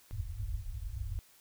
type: low-pass noise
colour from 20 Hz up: white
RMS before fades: -38 dBFS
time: 0.11-1.19 s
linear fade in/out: 0 ms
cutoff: 110 Hz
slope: 96 dB/octave
effects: white hiss -62 dBFS RMS until 1.4 s